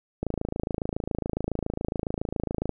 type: click train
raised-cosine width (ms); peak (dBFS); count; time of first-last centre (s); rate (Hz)
2; -14; 68; 0.23-2.693; 27.2
effects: none